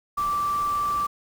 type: tone in noise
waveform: sine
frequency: 1168 Hz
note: D6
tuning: 10 cents flat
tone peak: -22 dBFS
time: 0.17-1.07 s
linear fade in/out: 10 ms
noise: pink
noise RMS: -40 dBFS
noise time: 0.17-1.07 s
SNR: +15 dB
effects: none